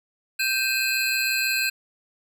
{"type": "tone cluster", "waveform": "square", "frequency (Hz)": [1564, 2494, 2620, 4162], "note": ["G6", "D#7", "E7", "C8"], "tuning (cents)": [-4, 3, -11, -10], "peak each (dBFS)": -28, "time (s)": [0.39, 1.7], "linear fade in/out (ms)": 10, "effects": []}